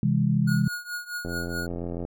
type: chord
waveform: sine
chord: C augmented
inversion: none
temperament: just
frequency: 130.81 / 163.52 / 204.4 Hz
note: C3 / E3 / G#3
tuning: 0 / -14 / -27 cents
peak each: -24 dBFS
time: 0.03-0.68 s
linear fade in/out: 2 ms
type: tone with tremolo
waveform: square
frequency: 1443 Hz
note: F#6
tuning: 44 cents flat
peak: -29 dBFS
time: 0.47-1.67 s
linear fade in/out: 10 ms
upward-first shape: triangle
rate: 4.7 Hz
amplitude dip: 90%
type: click train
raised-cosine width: 2 ms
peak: -20 dBFS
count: 70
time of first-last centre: 1.25-2.05 s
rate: 86.2 Hz
effects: none